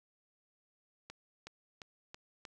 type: accelerating click train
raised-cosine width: 0.2 ms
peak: -29 dBFS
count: 5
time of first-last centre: 1.1-2.452 s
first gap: 370 ms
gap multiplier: 0.94
effects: none